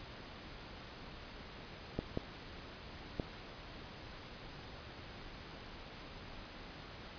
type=clicks; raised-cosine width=2 ms; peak=-21 dBFS; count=3; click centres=1.99 / 2.174 / 3.198 s; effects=pink hiss -50 dBFS RMS until 7.18 s + resampled to 11025 Hz